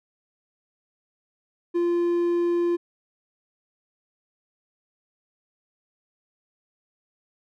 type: tone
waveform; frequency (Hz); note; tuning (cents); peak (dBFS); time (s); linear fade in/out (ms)
triangle; 346; F4; -16; -18; 1.74-2.77; 20
effects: none